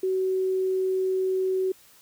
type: tone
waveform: sine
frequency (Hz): 376.3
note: F#4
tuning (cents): +29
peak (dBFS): -22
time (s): 0.03-1.72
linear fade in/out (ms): 5
effects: white hiss -55 dBFS RMS until 2.01 s